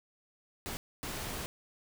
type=noise bursts at uneven times; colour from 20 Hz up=pink; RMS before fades=-39 dBFS; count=2; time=0.66-0.77 / 1.03-1.46 s; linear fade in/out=0 ms; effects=none